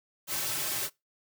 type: noise with comb filter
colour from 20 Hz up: white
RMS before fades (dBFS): -32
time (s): 0.27-0.9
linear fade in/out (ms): 50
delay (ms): 4.2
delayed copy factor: -1
effects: noise-tail reverb RT60 0.2 s tail -22 dB re dry + high-pass 100 Hz 12 dB/octave

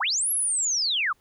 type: linear two-way sweep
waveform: sine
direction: up then down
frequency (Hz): 622.3 to 11410 to 1038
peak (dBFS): -22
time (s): 0-1.13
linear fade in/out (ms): 10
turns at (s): 0.31
effects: pink hiss -66 dBFS RMS until 1.2 s

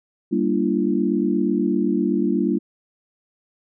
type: chord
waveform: sine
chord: G minor seventh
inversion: none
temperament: equal with one note detuned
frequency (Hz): 196 / 233.1 / 293.7 / 341.8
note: G3 / Bb3 / D4 / F4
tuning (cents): 0 / 0 / 0 / -37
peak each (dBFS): -23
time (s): 0.31-2.59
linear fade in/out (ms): 20
effects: none

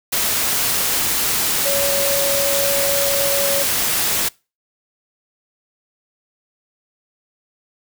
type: tone in noise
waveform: sine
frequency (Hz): 560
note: C#5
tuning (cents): +18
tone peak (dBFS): -20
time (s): 1.65-3.63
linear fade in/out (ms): 10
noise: white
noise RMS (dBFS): -19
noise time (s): 0.12-4.29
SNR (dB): -4
effects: noise-tail reverb RT60 0.3 s tail -25 dB re dry

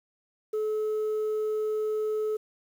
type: tone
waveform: sine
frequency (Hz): 430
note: A4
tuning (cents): -40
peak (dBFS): -23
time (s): 0.53-2.37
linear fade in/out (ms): 10
effects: tanh soft clip ceiling -25 dBFS + 9-bit

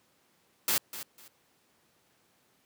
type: noise with echo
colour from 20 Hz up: white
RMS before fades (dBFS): -27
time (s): 0.68-0.78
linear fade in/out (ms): 2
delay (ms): 250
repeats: 2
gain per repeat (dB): -13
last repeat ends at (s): 1.28
effects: pink hiss -68 dBFS RMS until 2.65 s + high-pass 150 Hz 12 dB/octave

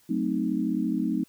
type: chord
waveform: sine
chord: F# diminished seventh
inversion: none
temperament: equal with one note detuned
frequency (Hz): 185 / 220 / 259.5 / 311.1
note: F#3 / A3 / C4 / Eb4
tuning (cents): 0 / 0 / -14 / 0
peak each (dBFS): -31 / -29 / -29 / -29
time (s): 0.09-1.24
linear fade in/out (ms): 10
effects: white hiss -61 dBFS RMS until 1.28 s

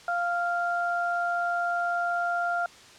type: tone pair together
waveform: sine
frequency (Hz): 697.5 / 1392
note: F5 / F6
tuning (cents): -2 / -6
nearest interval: octave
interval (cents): 1196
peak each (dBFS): -27 / -28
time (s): 0.08-2.66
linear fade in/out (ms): 2
effects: white hiss -50 dBFS RMS until 2.98 s + low-pass 6000 Hz 12 dB/octave

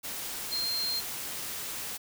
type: tone in noise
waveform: sine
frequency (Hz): 4186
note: C8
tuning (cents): 0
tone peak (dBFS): -29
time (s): 0.51-1.01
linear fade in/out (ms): 20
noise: white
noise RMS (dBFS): -37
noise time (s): 0.03-1.98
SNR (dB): +5
effects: none

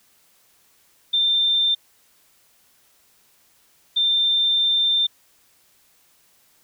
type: tone pair in turn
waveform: sine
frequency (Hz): 3585 / 3585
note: A7 / A7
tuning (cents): +32 / +32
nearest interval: unison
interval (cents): 0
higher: neither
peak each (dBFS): -16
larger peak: neither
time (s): 1.13-1.75 / 3.96-5.07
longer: second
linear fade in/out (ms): 10
effects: white hiss -59 dBFS RMS until 6.63 s

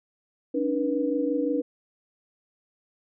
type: tone cluster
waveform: sine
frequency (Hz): 280.1 / 305.8 / 486.6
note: C#4 / D#4 / B4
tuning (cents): +18 / -30 / -26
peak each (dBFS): -27 / -28 / -27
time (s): 0.54-1.62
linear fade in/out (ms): 10
effects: none

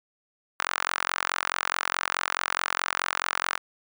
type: tone with high-pass filter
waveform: sawtooth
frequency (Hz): 44.7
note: F1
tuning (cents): +41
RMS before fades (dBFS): -29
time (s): 0.59-3.58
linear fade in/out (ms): 10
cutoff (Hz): 1300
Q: 2.3
effects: none

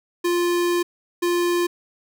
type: tone bursts at uneven times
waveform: square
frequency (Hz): 349.2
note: F4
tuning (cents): 0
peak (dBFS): -19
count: 2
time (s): 0.24-0.83 / 1.22-1.67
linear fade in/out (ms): 10
effects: none

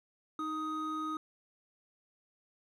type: tone pair together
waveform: triangle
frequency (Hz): 311.1 / 1251.2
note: D#4 / D#6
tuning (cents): 0 / +9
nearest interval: 2 octaves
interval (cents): 2409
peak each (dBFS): -36 / -34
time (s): 0.39-1.17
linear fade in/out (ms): 2
effects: none

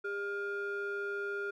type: ring-modulated tone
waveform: triangle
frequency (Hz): 504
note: B4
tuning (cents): +35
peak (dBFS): -29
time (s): 0.04-1.51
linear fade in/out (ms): 10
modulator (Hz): 907
effects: none

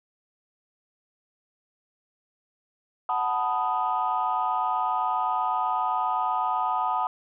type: chord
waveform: sine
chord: B dominant seventh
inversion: second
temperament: equal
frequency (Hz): 740 / 880 / 987.8 / 1244.5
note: F#5 / A5 / B5 / D#6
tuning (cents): 0 / 0 / 0 / 0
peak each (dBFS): -28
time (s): 3.09-7.07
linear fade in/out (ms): 2
effects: tanh soft clip ceiling -15 dBFS

